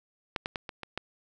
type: clicks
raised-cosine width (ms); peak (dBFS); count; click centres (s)
0.3; -13 / -15 / -16 / -21 / -22 / -16; 6; 0.362 / 0.459 / 0.558 / 0.692 / 0.833 / 0.976
effects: none